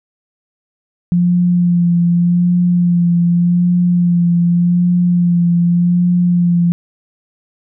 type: tone with vibrato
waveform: sine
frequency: 174.61 Hz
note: F3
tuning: in tune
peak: -9 dBFS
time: 1.12-6.72 s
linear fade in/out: 0 ms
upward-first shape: sine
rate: 0.85 Hz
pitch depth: 23 cents each way
effects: none